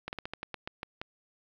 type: slowing click train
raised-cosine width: 0.3 ms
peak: -20 dBFS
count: 10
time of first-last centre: 0.08-1.015 s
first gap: 49 ms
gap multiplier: 1.18
effects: low-pass 5000 Hz 12 dB/octave + 9-bit